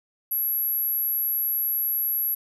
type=tone; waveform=sine; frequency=11630 Hz; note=F#9; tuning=31 cents flat; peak=-21 dBFS; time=0.31-2.35 s; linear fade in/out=10 ms; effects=tanh soft clip ceiling -19 dBFS